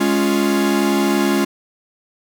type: chord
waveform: 45% pulse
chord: Db major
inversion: second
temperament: equal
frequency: 207.7 / 277.2 / 349.2 Hz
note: Ab3 / Db4 / F4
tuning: 0 / 0 / 0 cents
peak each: -19 dBFS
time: 0-1.45 s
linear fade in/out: 10 ms
effects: none